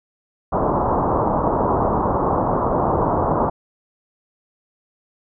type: low-pass noise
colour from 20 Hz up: white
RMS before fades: -19 dBFS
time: 0.52-3.5 s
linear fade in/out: 10 ms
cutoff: 1100 Hz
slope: 48 dB/octave
effects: none